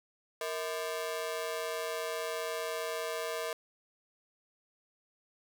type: ring-modulated tone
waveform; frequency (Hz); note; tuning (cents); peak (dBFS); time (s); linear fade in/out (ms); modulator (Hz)
sawtooth; 554.4; C#5; 0; -27; 0.41-3.53; 2; 87.5
effects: none